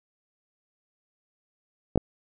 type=clicks; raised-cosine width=2 ms; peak=-8 dBFS; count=2; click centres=1.958 / 1.976 s; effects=none